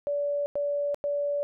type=tone bursts; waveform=sine; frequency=576 Hz; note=D5; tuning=34 cents flat; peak=-25 dBFS; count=3; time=0.07-1.43 s; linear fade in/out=0 ms; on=390 ms; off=95 ms; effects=none